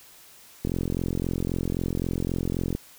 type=click train; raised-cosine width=3 ms; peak=-14 dBFS; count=93; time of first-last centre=0.65-2.75 s; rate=43.8 Hz; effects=white hiss -51 dBFS RMS until 2.98 s